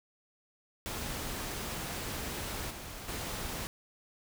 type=noise with level steps; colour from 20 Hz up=pink; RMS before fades=-38 / -44 / -38 dBFS; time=0.86-3.67 s; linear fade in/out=0 ms; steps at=2.7 / 3.08 s; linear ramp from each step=10 ms; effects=none